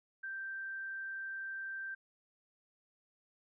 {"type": "tone", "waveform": "sine", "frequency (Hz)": 1568, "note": "G6", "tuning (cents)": 0, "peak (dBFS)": -39, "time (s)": [0.23, 1.95], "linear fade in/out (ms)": 10, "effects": []}